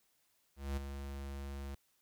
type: tone with ADSR envelope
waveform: square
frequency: 69.3 Hz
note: C#2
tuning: in tune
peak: -34 dBFS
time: 0.56-1.75 s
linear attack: 210 ms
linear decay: 12 ms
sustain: -8 dB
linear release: 5 ms
effects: white hiss -75 dBFS RMS until 2.01 s